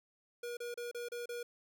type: tone bursts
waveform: square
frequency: 479.2 Hz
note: A#4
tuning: 48 cents sharp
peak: -40 dBFS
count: 6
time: 0.43-1.43 s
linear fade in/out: 5 ms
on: 140 ms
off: 32 ms
effects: none

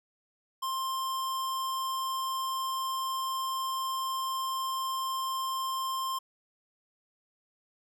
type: tone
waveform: square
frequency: 1054 Hz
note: C6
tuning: 12 cents sharp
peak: -31 dBFS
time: 0.62-6.19 s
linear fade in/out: 10 ms
effects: none

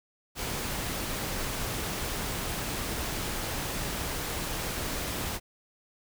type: noise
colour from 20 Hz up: pink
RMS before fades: -33 dBFS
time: 0.35-5.4 s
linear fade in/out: 50 ms
effects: none

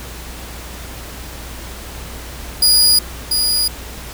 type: tone with echo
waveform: sawtooth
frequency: 4895 Hz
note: D#8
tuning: 29 cents flat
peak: -6 dBFS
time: 2.62-2.99 s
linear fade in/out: 5 ms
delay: 690 ms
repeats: 1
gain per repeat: -5 dB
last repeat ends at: 3.68 s
effects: added 60 Hz sine -32 dBFS peak until 4.13 s + pink hiss -33 dBFS RMS until 4.13 s

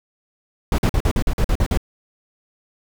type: noise bursts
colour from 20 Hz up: brown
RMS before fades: -17 dBFS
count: 10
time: 0.72-1.774 s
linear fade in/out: 2 ms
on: 64 ms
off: 46 ms
effects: none

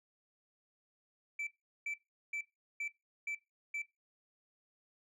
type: tone bursts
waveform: sine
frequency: 2322 Hz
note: D7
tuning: 20 cents flat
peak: -33 dBFS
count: 6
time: 1.39-3.82 s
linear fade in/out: 5 ms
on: 80 ms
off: 390 ms
effects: noise-tail reverb RT60 0.2 s tail -20 dB re dry + tanh soft clip ceiling -35 dBFS

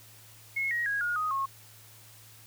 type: tone with pitch steps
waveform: sine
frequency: 2173 / 1891.7 / 1646.8 / 1433.6 / 1248.1 / 1086.5 Hz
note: C#7 / A#6 / G#6 / F6 / D#6 / C#6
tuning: -35 / +25 / -15 / +45 / +5 / -35 cents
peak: -27 dBFS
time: 0.56-1.46 s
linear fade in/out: 10 ms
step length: 150 ms
effects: added 109 Hz sine -56 dBFS peak until 2.46 s + white hiss -54 dBFS RMS until 2.46 s

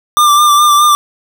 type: tone with vibrato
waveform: square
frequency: 1186 Hz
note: D6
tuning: 17 cents sharp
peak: -6 dBFS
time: 0.17-0.95 s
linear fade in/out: 0 ms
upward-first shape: sine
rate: 4.8 Hz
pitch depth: 30 cents each way
effects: 8-bit

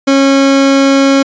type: tone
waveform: 30% pulse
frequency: 273.5 Hz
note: C#4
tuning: 23 cents flat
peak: -3 dBFS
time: 0.07-1.23 s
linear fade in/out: 10 ms
effects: resampled to 16000 Hz

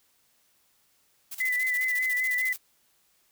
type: noise with tremolo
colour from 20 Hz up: blue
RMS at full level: -37 dBFS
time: 1.31-2.58 s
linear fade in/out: 10 ms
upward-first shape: square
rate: 14 Hz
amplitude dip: 75%
type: tone with vibrato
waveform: sine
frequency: 2007 Hz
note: B6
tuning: 27 cents sharp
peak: -24 dBFS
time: 1.4-2.53 s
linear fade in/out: 5 ms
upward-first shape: sine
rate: 5 Hz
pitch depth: 30 cents each way
effects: white hiss -67 dBFS RMS until 3.31 s

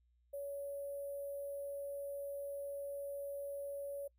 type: tone with sample-and-hold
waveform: sine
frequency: 563 Hz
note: C#5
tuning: 27 cents sharp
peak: -40 dBFS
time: 0.33-4.08 s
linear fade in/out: 10 ms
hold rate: 11025 Hz
effects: noise-tail reverb RT60 0.1 s tail -23 dB re dry + added 60 Hz sine -70 dBFS peak until 4.18 s

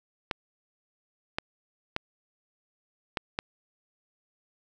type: clicks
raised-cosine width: 0.3 ms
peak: -12 dBFS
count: 5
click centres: 0.312 / 1.385 / 1.964 / 3.172 / 3.389 s
effects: none

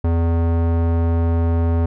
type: tone with low-pass filter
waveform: square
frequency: 83.7 Hz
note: E2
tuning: 27 cents sharp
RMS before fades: -17 dBFS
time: 0.04-1.86 s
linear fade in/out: 5 ms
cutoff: 910 Hz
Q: 0.71
effects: none

